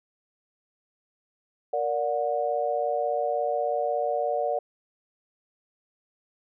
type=chord; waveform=sine; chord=Bb augmented; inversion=none; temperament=just; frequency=466.2 / 582.7 / 728.4 Hz; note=Bb4 / D5 / F#5; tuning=0 / -14 / -27 cents; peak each=-30 / -27 / -28 dBFS; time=1.73-4.59 s; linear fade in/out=5 ms; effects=none